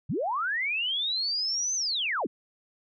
sine linear two-way sweep, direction up then down, 93.2 to 6272 to 146.2 Hz, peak -26 dBFS, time 0.09-2.27 s, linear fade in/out 10 ms, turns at 1.75 s, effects none

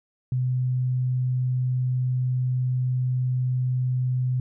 sine tone, 126.9 Hz, B2, 47 cents sharp, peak -21 dBFS, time 0.32-4.4 s, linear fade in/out 2 ms, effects none

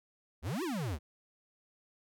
square exponential two-way sweep, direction up then down, 64.3 to 392 to 64.3 Hz, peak -34 dBFS, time 0.42-0.99 s, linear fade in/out 50 ms, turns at 0.63 s, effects none

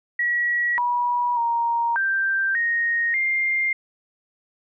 sine tone with pitch steps, 1922 / 969 / 935 / 1572 / 1865 / 2108 Hz, B6 / B5 / A#5 / G6 / A#6 / C7, -48 / -33 / +5 / +4 / 0 / +12 cents, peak -19 dBFS, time 0.19-3.73 s, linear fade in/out 5 ms, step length 590 ms, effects none

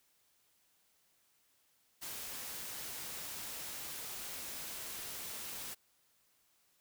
white noise, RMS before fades -44 dBFS, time 2.01-5.75 s, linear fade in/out 20 ms, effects white hiss -73 dBFS RMS until 6.8 s

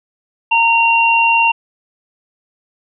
sine tone pair together, 921 / 2760 Hz, A#5 / F7, -21 / -21 cents, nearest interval octave + perfect fifth, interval 1900 cents, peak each -12 dBFS, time 0.51-1.52 s, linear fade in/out 10 ms, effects none

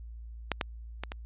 clicks, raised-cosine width 0.3 ms, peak -11 / -12 / -18 / -21 dBFS, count 4, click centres 0.517 / 0.612 / 1.036 / 1.119 s, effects added 57 Hz sine -41 dBFS peak until 1.25 s + resampled to 8000 Hz

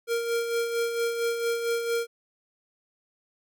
square tone with tremolo, 466.2 Hz, A#4, in tune, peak -24 dBFS, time 0.07-2.07 s, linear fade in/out 50 ms, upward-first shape sine, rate 4.4 Hz, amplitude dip 50%, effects none

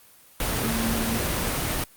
sine tone in noise, 227.2 Hz, A#3, 44 cents flat, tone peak -27 dBFS, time 0.64-1.18 s, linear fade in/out 2 ms, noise pink, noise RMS -26 dBFS, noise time 0.4-1.84 s, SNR -4 dB, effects white hiss -53 dBFS RMS until 1.96 s + Opus 32 kbps

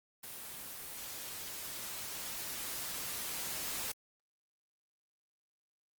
white noise with level ramp, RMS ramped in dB -46 to -38 dBFS, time 0.23-3.92 s, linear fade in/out 5 ms, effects Opus 24 kbps

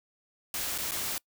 white noise with dropouts, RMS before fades -33 dBFS, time 0.54-1.18 s, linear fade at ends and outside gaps 1 ms, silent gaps 0.778-0.785 / 0.91-0.918 s, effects noise-tail reverb RT60 0.1 s tail -25 dB re dry

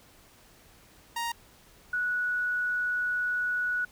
sawtooth / sine tone pair in turn, 935 / 1469.7 Hz, A#5 / F#6, +5 / -12 cents, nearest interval minor sixth, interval 783 cents, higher second, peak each -26 dBFS, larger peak neither, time 1.16-1.32 / 1.93-3.85 s, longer second, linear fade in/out 5 ms, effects pink hiss -57 dBFS RMS until 3.91 s

